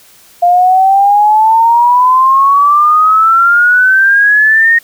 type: exponential sweep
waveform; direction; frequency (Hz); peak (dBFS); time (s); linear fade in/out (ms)
sine; up; 696 to 1864.7; -4; 0.42-4.79; 10
effects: white hiss -42 dBFS RMS until 4.83 s